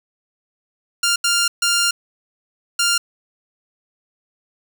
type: tone bursts at uneven times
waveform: 10% pulse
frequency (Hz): 1396.9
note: F6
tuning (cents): 0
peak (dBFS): -7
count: 4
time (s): 1.03-1.16 / 1.24-1.48 / 1.62-1.91 / 2.79-2.98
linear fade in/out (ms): 5
effects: none